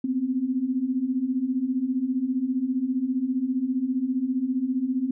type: beating tone pair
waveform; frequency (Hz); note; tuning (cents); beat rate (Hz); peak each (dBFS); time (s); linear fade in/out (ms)
sine; 246.9 / 261.9; B3 / C4; 0 / +2; 15; -28 / -24; 0.04-5.11; 5
effects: none